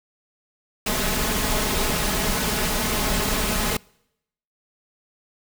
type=noise with comb filter; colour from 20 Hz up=pink; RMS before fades=-23 dBFS; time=0.86-3.77 s; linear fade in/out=5 ms; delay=4.7 ms; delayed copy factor=+0.55; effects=noise-tail reverb RT60 0.8 s tail -26 dB re dry